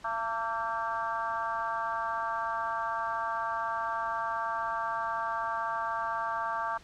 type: harmonic tone with a mistuned harmonic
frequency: 226 Hz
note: A3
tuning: 47 cents sharp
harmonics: 3 / 4 / 5 / 6 / 7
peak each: -38 / -34 / -34 / -40 / -38 dBFS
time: 0.04-6.78 s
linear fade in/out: 10 ms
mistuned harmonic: 5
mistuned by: +37 cents
effects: pink hiss -55 dBFS RMS until 6.83 s + low-pass 6000 Hz 12 dB/octave